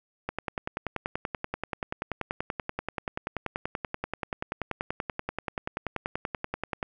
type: click train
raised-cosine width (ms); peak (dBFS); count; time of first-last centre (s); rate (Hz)
0.5; -15; 69; 0.29-6.828; 10.4
effects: none